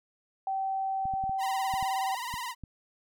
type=tone; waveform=sine; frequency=772 Hz; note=G5; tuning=27 cents flat; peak=-28 dBFS; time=0.47-2.15 s; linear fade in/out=2 ms
type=clicks; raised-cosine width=5 ms; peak=-29 dBFS; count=8; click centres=1.055 / 1.138 / 1.239 / 1.295 / 1.739 / 1.827 / 2.34 / 2.637 s
type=tone with vibrato; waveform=sawtooth; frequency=972 Hz; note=B5; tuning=28 cents flat; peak=-30 dBFS; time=1.38-2.55 s; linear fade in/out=50 ms; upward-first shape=sine; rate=19 Hz; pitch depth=96 cents each way
effects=none